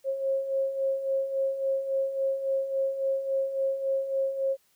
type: beating tone pair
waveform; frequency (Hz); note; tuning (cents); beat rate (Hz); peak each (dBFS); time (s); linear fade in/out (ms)
sine; 537 / 540.6; C5 / C#5; +45 / -44; 3.6; -33 / -26; 0.04-4.57; 50
effects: white hiss -67 dBFS RMS until 4.75 s